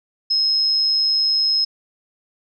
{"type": "tone", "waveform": "sine", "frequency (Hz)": 5150, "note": "E8", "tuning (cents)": -41, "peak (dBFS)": -15, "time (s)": [0.3, 1.65], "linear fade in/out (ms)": 10, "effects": []}